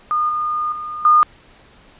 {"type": "tone with level steps", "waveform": "sine", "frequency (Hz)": 1220, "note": "D#6", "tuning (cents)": -34, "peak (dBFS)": [-15, -18, -25, -8], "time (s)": [0.11, 1.23], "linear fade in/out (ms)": 0, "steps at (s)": [0.29, 0.72, 1.05], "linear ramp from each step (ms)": 2, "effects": ["pink hiss -48 dBFS RMS until 1.99 s", "resampled to 8000 Hz"]}